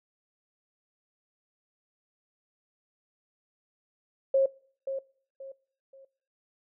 sine tone with echo, 540 Hz, C#5, 45 cents flat, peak -19 dBFS, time 4.34-4.46 s, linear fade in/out 5 ms, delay 530 ms, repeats 3, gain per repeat -10 dB, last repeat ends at 6.05 s, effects noise-tail reverb RT60 0.5 s tail -23 dB re dry

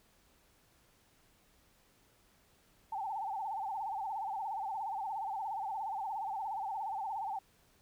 sine tone with vibrato, 830 Hz, G#5, 1 cent flat, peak -35 dBFS, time 2.92-7.39 s, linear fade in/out 5 ms, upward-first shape sine, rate 17 Hz, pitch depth 150 cents each way, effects pink hiss -68 dBFS RMS until 7.81 s

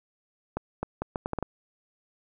accelerating click train, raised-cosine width 1 ms, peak -15 dBFS, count 8, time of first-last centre 0.57-1.427 s, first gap 260 ms, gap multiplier 0.73, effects none

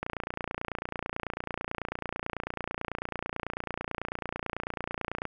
click train, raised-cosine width 0.5 ms, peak -17 dBFS, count 153, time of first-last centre 0.03-5.253 s, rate 29.1 Hz, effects none

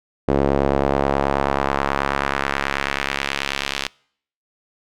sawtooth tone with band-pass filter sweep, 69.3 Hz, C#2, in tune, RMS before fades -21 dBFS, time 0.28-3.88 s, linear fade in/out 0 ms, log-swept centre 440 to 3500 Hz, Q 1.2, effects noise-tail reverb RT60 0.6 s tail -26 dB re dry

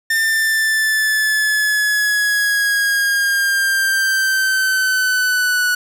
45% pulse linear sweep, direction down, 1800 to 1472 Hz, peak -14 dBFS, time 0.1-5.75 s, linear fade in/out 5 ms, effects 7-bit

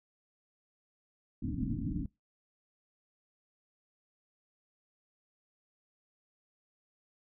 white low-pass noise, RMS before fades -35 dBFS, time 1.42-2.06 s, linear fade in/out 5 ms, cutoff 300 Hz, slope 96 dB/octave, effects noise-tail reverb RT60 0.2 s tail -22 dB re dry

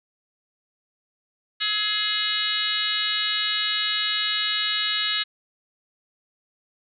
harmonic tone with a mistuned harmonic, 420 Hz, G#4, 19 cents sharp, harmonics 3 / 4 / 5 / 6 / 7 / 8 / 9 / 10, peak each -35 / -31 / -32 / -37 / -28 / -32 / -28 / -30 dBFS, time 1.6-5.24 s, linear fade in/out 20 ms, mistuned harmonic 3, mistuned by +39 cents, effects none

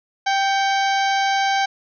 harmonic tone with a mistuned harmonic, 784 Hz, G5, in tune, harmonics 1 / 2 / 3 / 4 / 5 / 6 / 7 / 8, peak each -18 / -24 / -28 / -30 / -32 / -34 / -35 / -36 dBFS, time 0.26-1.66 s, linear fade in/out 10 ms, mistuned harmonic 3, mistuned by -74 cents, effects none

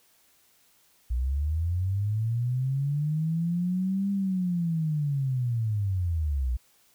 sine linear two-way sweep, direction up then down, 58.1 to 200 to 58.1 Hz, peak -24 dBFS, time 1.1-6.57 s, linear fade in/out 10 ms, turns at 4.11 s, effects white hiss -63 dBFS RMS until 6.94 s

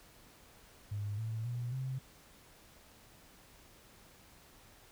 sine tone with pitch steps, 103 / 111.68 / 121.08 / 131.28 Hz, G#2 / A2 / B2 / C3, -14 / +26 / -34 / +6 cents, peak -35 dBFS, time 0.91-1.99 s, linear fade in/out 10 ms, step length 270 ms, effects pink hiss -60 dBFS RMS until 4.91 s

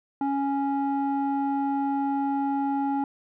square tone with low-pass filter, 277.2 Hz, C#4, in tune, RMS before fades -26 dBFS, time 0.21-3.04 s, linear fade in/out 2 ms, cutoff 870 Hz, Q 2.6, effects none

